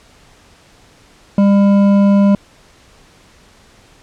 triangle tone with hard clipping, 200 Hz, G3, 35 cents sharp, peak -9 dBFS, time 1.38-2.35 s, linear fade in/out 2 ms, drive 13 dB, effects pink hiss -47 dBFS RMS until 4.02 s + low-pass 8000 Hz 12 dB/octave

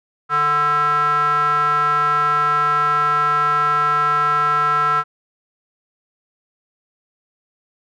square tone with band-pass filter, 147.7 Hz, D3, 10 cents sharp, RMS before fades -17 dBFS, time 0.29-5.04 s, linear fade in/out 50 ms, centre 1300 Hz, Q 8, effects none

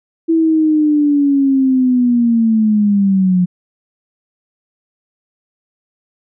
sine linear sweep, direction down, 329.6 to 177.5 Hz, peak -9 dBFS, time 0.28-3.46 s, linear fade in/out 20 ms, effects none

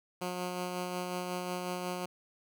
10% pulse tone with tremolo, 180 Hz, F#3, 47 cents flat, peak -25 dBFS, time 0.21-2.06 s, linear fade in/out 10 ms, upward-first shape sine, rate 5.5 Hz, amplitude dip 30%, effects none

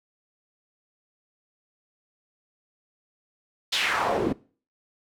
pink noise with band-pass filter sweep, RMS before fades -25 dBFS, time 3.72-4.33 s, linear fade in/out 10 ms, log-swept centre 4000 to 240 Hz, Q 2.3, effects noise-tail reverb RT60 0.4 s tail -21 dB re dry

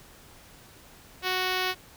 5% pulse tone with notch filter, 370 Hz, F#4, in tune, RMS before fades -28 dBFS, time 1.22-1.75 s, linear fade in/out 50 ms, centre 9100 Hz, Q 0.9, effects pink hiss -52 dBFS RMS until 1.96 s

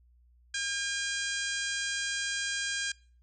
harmonic tone with a mistuned harmonic, 806 Hz, G5, 48 cents sharp, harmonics 2 / 3 / 4 / 5 / 6 / 7 / 8 / 9 / 10, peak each -34 / -41 / -38 / -43 / -40 / -44 / -42 / -42 / -44 dBFS, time 0.54-2.92 s, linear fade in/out 5 ms, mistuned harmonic 10, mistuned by +30 cents, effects noise-tail reverb RT60 0.5 s tail -26 dB re dry + added 60 Hz sine -59 dBFS peak until 3.22 s

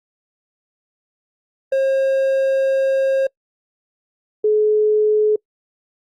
triangle / sine tone pair in turn, 537 / 426.2 Hz, C5 / G#4, +45 / +45 cents, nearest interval major third, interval 400 cents, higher first, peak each -12 dBFS, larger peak neither, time 1.72-3.27 / 4.44-5.36 s, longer first, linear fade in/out 5 ms, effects noise-tail reverb RT60 0.1 s tail -26 dB re dry + Opus 48 kbps

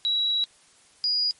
sine tone pair in turn, 3891 / 4892 Hz, B7 / D#8, -27 / -30 cents, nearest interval major third, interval 397 cents, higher second, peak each -21 dBFS, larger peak neither, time 0.05-0.44 / 1.04-1.31 s, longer first, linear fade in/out 0 ms, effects white hiss -57 dBFS RMS until 1.39 s + MP3 48 kbps

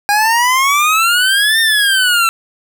25% pulse exponential two-way sweep, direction up then down, 810 to 1828 to 1334 Hz, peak -6 dBFS, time 0.09-2.29 s, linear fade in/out 0 ms, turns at 1.6 s, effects none

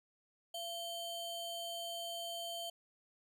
square ring-modulated tone, 1900 Hz, A#6, 33 cents sharp, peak -38 dBFS, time 0.54-2.7 s, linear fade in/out 5 ms, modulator 1220 Hz, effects none

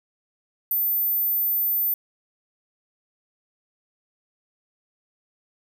sine tone, 14080 Hz, A9, in tune, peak -20 dBFS, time 0.71-1.94 s, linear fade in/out 2 ms, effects none

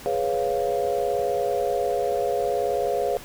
sine chord, C# dominant seventh, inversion second, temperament equal, 415.3 / 493.9 / 554.4 / 698.5 Hz, G#4 / B4 / C#5 / E#5, 0 / 0 / 0 / 0 cents, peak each -27 dBFS, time 0.06-3.17 s, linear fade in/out 0 ms, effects pink hiss -42 dBFS RMS until 3.24 s

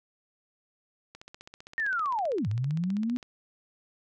click train, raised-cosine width 0.2 ms, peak -28 dBFS, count 33, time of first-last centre 1.15-3.228 s, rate 15.4 Hz
sine linear two-way sweep, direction down then up, 1864.7 to 98 to 250.9 Hz, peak -26 dBFS, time 1.78-3.17 s, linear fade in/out 0 ms, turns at 2.48 s
effects none

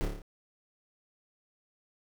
brown noise with echo, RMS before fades -30 dBFS, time 0.01-0.05 s, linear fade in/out 0 ms, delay 28 ms, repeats 6, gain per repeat -3 dB, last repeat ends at 0.218 s, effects none

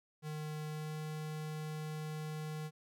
square tone with pitch glide, 153.1 to 154.34 Hz, D#3 to D#3, -28 to -14 cents, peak -40 dBFS, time 0.22-2.71 s, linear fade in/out 50 ms, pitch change +14 cents, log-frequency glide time 0.67-0.94 s, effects none

